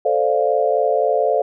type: chord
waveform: sine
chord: D minor seventh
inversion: second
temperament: equal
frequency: 440 / 523.3 / 587.3 / 698.5 Hz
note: A4 / C5 / D5 / F5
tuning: 0 / 0 / 0 / 0 cents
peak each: -20 dBFS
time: 0.05-1.42 s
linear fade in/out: 5 ms
effects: none